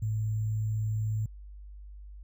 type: tone with sample-and-hold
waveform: sine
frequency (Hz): 108.2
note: A2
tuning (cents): -29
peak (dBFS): -27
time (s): 0.02-1.26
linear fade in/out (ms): 5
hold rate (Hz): 7350
effects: added 50 Hz sine -43 dBFS peak until 2.23 s